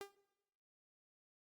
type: tone with exponential decay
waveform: sawtooth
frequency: 400 Hz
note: G4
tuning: 35 cents sharp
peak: -38 dBFS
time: 0.01-0.15 s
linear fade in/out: 0 ms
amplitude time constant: 29 ms
effects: noise-tail reverb RT60 1.0 s tail -19 dB re dry + Opus 48 kbps